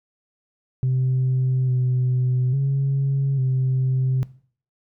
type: tone with pitch steps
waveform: sine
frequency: 129.3 / 126.7 / 137.2 / 130.2 Hz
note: C3 / B2 / C#3 / C3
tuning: -20 / +45 / -17 / -8 cents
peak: -16 dBFS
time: 0.83-4.23 s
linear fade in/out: 0 ms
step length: 850 ms
effects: noise-tail reverb RT60 0.5 s tail -20 dB re dry + tanh soft clip ceiling -15 dBFS